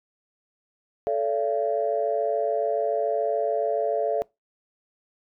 sine tone cluster, 439 / 573 / 680 Hz, A4 / D5 / F5, -4 / -43 / -46 cents, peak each -26 dBFS, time 1.07-4.22 s, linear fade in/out 0 ms, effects noise-tail reverb RT60 0.2 s tail -23 dB re dry + tanh soft clip ceiling -12 dBFS

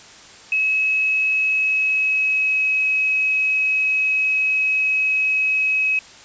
sine tone with pitch glide, 2570 to 2554 Hz, E7 to D#7, -45 to +45 cents, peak -16 dBFS, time 0.52-5.99 s, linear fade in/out 2 ms, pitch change -10 cents, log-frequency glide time 1.4-2.75 s, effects white hiss -43 dBFS RMS until 6.24 s + resampled to 16000 Hz

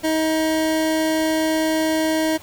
25% pulse tone, 316.4 Hz, D#4, 29 cents sharp, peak -14 dBFS, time 0.03-2.38 s, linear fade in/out 20 ms, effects pink hiss -43 dBFS RMS until 2.42 s

